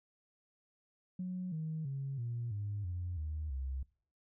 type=tone with pitch steps; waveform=sine; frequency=182.7 / 158.13 / 136.87 / 118.47 / 102.54 / 88.75 / 76.82 / 66.49 Hz; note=F#3 / D#3 / C#3 / A#2 / G#2 / F2 / D#2 / C2; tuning=-22 / +28 / -22 / +28 / -22 / +28 / -22 / +28 cents; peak=-35 dBFS; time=1.19-3.83 s; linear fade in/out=5 ms; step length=330 ms; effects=noise-tail reverb RT60 0.5 s tail -23 dB re dry + tanh soft clip ceiling -31 dBFS